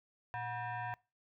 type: tone with frequency modulation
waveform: sine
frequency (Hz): 116.54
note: A#2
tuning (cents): 0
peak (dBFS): -37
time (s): 0.34-0.94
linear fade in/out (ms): 0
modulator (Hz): 847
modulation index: 1.8
effects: noise-tail reverb RT60 0.3 s tail -24 dB re dry